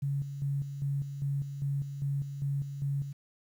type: tone with tremolo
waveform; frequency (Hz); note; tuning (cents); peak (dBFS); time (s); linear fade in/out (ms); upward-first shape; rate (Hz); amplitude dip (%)
sine; 140; C#3; +18; -28; 0.02-3.13; 10; square; 2.5; 60
effects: 10-bit